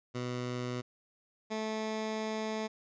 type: tone pair in turn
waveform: 15% pulse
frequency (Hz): 123.8 / 218.1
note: B2 / A3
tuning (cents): +5 / -15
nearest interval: minor seventh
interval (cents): 980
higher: second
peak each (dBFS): -28 / -27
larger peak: second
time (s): 0.14-0.82 / 1.5-2.68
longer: second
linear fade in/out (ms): 20
effects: resampled to 16000 Hz